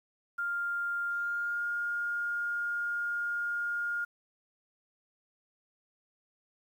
sine tone with pitch glide, 1400 to 1416.3 Hz, F6 to F6, +4 to +24 cents, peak -30 dBFS, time 0.38-4.05 s, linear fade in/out 10 ms, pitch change +20 cents, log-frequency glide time 1.1-1.64 s, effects 10-bit

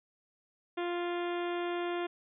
harmonic tone with a mistuned harmonic, 349.2 Hz, F4, in tune, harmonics 1 / 2 / 3 / 4 / 5 / 6 / 7 / 8 / 9 / 10, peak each -33 / -39 / -43 / -45 / -47 / -49 / -50 / -51 / -52 / -53 dBFS, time 0.77-2.07 s, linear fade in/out 10 ms, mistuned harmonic 9, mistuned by +40 cents, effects none

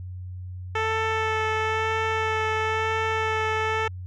10% pulse tone with vibrato, 440 Hz, A4, in tune, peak -14 dBFS, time 0.75-3.88 s, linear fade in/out 5 ms, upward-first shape sine, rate 1 Hz, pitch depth 11 cents each way, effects added 91 Hz sine -33 dBFS peak until 4.06 s + low-pass 3000 Hz 12 dB/octave

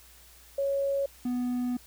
sine / triangle tone pair in turn, 554.4 / 247 Hz, C#5 / B3, 0 / 0 cents, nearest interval octave + major second, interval 1400 cents, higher first, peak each -25 dBFS, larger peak neither, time 0.58-1.06 / 1.25-1.77 s, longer second, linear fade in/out 5 ms, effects added 60 Hz sine -57 dBFS peak until 1.86 s + white hiss -55 dBFS RMS until 1.86 s

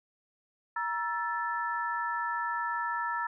sine tone cluster, 944 / 1330 / 1751 Hz, A#5 / E6 / A6, +22 / +15 / -9 cents, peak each -33 / -34 / -35 dBFS, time 0.76-3.27 s, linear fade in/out 5 ms, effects none

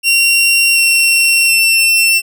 sawtooth tone with pitch steps, 2749 / 2724 / 2699 Hz, F7 / F7 / E7, -28 / -44 / +40 cents, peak -5 dBFS, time 0.03-2.22 s, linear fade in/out 50 ms, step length 730 ms, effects none

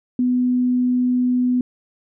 sine tone, 249.2 Hz, B3, 16 cents sharp, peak -15 dBFS, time 0.19-1.61 s, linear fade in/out 2 ms, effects none

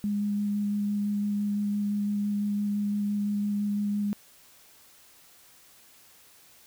sine tone with vibrato, 205.2 Hz, G#3, 21 cents flat, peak -25 dBFS, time 0.04-4.13 s, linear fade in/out 0 ms, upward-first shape square, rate 5.9 Hz, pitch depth 8 cents each way, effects white hiss -56 dBFS RMS until 6.66 s

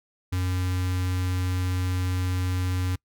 square tone with notch filter, 91.5 Hz, F#2, 19 cents flat, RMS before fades -26 dBFS, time 0.32-2.96 s, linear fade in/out 10 ms, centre 600 Hz, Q 0.93, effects noise-tail reverb RT60 0.1 s tail -25 dB re dry

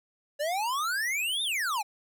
square exponential two-way sweep, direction up then down, 565 to 3729 to 774 Hz, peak -28 dBFS, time 0.39-1.83 s, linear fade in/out 20 ms, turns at 1.43 s, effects none

